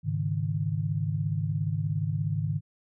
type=chord; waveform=sine; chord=Ab suspended fourth; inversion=none; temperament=equal; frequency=103.83 / 138.59 / 155.56 Hz; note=Ab2 / Db3 / Eb3; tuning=0 / 0 / 0 cents; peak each=-30 / -32 / -29 dBFS; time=0.03-2.61 s; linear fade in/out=50 ms; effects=none